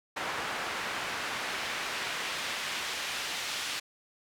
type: noise with band-pass filter sweep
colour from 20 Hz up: pink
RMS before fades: -35 dBFS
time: 0.16-3.8 s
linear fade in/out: 10 ms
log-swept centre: 1400 to 3400 Hz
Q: 0.77
effects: none